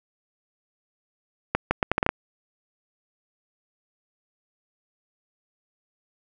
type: accelerating click train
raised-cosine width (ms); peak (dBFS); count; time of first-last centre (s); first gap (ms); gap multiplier
0.5; -5; 8; 1.55-2.091; 160; 0.74
effects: none